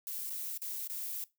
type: noise with dropouts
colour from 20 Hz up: violet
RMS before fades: -39 dBFS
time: 0.07-1.24 s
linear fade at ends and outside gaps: 1 ms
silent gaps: 0.297-0.303 / 0.576-0.617 / 0.875-0.898 s
effects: noise-tail reverb RT60 0.2 s tail -19 dB re dry